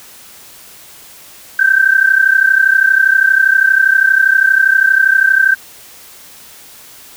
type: tone pair together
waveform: sine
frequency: 1544.5 / 1577 Hz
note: G6 / G6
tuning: -26 / +10 cents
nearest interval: unison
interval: 36 cents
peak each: -10 dBFS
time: 1.59-5.55 s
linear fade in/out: 5 ms
effects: white hiss -38 dBFS RMS until 7.16 s